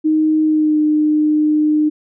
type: tone with pitch glide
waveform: sine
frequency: 311.1 to 304 Hz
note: D#4 to D#4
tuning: 0 to -40 cents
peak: -11 dBFS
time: 0.04-1.9 s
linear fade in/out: 20 ms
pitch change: -40 cents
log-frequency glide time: 0.44-0.79 s
effects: none